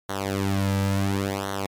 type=tone with flanger; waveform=sawtooth; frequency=98 Hz; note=G2; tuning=in tune; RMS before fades=-25 dBFS; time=0.09-1.66 s; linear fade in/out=0 ms; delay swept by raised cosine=0.4 to 2.8 ms; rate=0.71 Hz; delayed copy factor=-0.9; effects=MP3 96 kbps